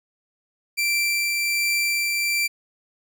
sawtooth tone with tremolo, 2349 Hz, D7, in tune, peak -16 dBFS, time 0.77-2.48 s, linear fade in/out 20 ms, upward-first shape triangle, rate 1.3 Hz, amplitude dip 25%, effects none

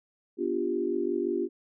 sine chord, G dominant seventh, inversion first, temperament equal with one note detuned, 246.9 / 293.7 / 349.2 / 394.7 Hz, B3 / D4 / F4 / G4, 0 / 0 / 0 / +12 cents, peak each -35 / -34 / -29 / -31 dBFS, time 0.37-1.49 s, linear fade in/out 50 ms, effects none

